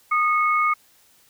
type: tone pair together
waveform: sine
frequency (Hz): 1230.2 / 2192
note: D#6 / C#7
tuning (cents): -20 / -20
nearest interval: minor seventh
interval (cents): 1000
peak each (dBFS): -18 / -23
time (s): 0.11-0.74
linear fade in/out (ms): 10
effects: white hiss -57 dBFS RMS until 1.29 s

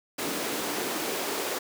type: noise with high-pass filter sweep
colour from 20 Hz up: pink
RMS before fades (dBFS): -31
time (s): 0.18-1.59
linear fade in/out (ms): 10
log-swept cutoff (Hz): 270 to 420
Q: 1.7
effects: none

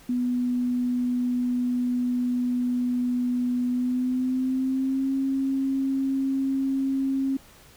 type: tone with pitch glide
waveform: sine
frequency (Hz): 246.9 to 269.2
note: B3 to C4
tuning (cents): 0 to +49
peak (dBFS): -22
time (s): 0.09-7.37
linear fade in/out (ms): 5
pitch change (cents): +149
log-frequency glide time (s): 3.67-5.1
effects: pink hiss -52 dBFS RMS until 7.76 s

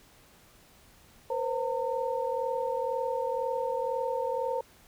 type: tone cluster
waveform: sine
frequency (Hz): 481 / 523 / 910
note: B4 / C5 / A#5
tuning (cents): -46 / -1 / -42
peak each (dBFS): -33 / -31 / -33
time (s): 1.3-4.61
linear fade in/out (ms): 5
effects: pink hiss -58 dBFS RMS until 4.87 s

